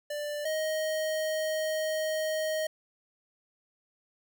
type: tone pair in turn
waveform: square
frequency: 590 / 626 Hz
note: D5 / D#5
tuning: +8 / +10 cents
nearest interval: minor second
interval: 102 cents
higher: second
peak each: -33 / -29 dBFS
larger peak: second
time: 0.1-0.45 / 0.45-2.67 s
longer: second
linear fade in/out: 5 ms
effects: none